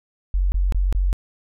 sine tone bursts, 46.11 Hz, F#1, 5 cents flat, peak -16 dBFS, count 4, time 0.34-1.129 s, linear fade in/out 0 ms, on 180 ms, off 23 ms, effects none

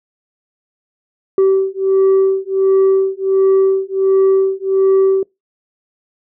sine beating tone pair, 384.5 / 385.9 Hz, G4 / G4, -33 / -27 cents, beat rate 1.4 Hz, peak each -11 dBFS, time 1.38-5.23 s, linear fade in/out 2 ms, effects noise-tail reverb RT60 0.2 s tail -25 dB re dry + tanh soft clip ceiling -7 dBFS

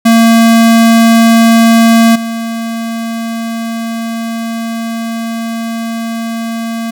square tone with level steps, 228.4 Hz, A#3, 35 cents flat, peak -4 / -16 dBFS, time 0.05-6.91 s, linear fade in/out 10 ms, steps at 2.15 s, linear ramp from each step 10 ms, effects none

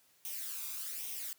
blue noise with flanger, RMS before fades -41 dBFS, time 0.25-1.33 s, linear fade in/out 0 ms, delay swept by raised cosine 0.33 to 0.84 ms, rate 1.2 Hz, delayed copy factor +0.6, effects white hiss -68 dBFS RMS until 1.38 s + high-pass 80 Hz 12 dB/octave

